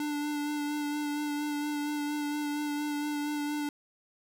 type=tone with vibrato; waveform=square; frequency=294.6 Hz; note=D4; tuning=6 cents sharp; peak=-31 dBFS; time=0-3.69 s; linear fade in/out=2 ms; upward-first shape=sine; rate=4.3 Hz; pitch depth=18 cents each way; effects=none